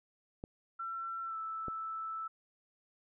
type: clicks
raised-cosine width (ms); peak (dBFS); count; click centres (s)
2; -28; 2; 0.439 / 1.683
type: tone with pitch glide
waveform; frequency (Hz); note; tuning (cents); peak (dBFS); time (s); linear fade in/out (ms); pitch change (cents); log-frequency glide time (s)
sine; 1348 to 1317.2; E6 to E6; +38 to -2; -37; 0.79-2.28; 10; -40; 1.26-1.36
effects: none